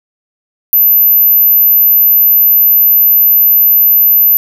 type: tone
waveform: sine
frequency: 12090 Hz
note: F#9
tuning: 36 cents sharp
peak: -4 dBFS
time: 0.73-4.37 s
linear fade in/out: 0 ms
effects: none